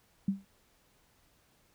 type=tone with exponential decay; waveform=sine; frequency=195.7 Hz; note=G3; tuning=3 cents flat; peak=-23 dBFS; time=0.28-0.45 s; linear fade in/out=5 ms; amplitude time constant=36 ms; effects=pink hiss -68 dBFS RMS until 1.74 s